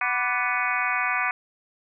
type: harmonic tone with a mistuned harmonic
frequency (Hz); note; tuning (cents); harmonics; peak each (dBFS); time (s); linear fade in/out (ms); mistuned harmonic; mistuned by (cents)
248; B3; +7; 3 / 4 / 5 / 6 / 7 / 8 / 9 / 10; -32 / -32 / -29 / -29 / -32 / -32 / -29 / -31; 0.01-1.31; 2; 5; -93
effects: none